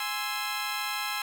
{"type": "chord", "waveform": "15% pulse", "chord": "Ab augmented", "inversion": "none", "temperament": "equal", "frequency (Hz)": [830.6, 1046.5, 1318.5], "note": ["Ab5", "C6", "E6"], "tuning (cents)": [0, 0, 0], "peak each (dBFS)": -28, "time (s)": [0, 1.22], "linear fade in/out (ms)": 2, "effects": []}